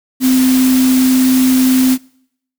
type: tone in noise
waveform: sine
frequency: 258 Hz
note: C4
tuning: 24 cents flat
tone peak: -8 dBFS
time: 0.2-1.98 s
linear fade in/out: 50 ms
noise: white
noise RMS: -21 dBFS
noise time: 0.2-1.98 s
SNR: +10 dB
effects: noise-tail reverb RT60 0.7 s tail -24 dB re dry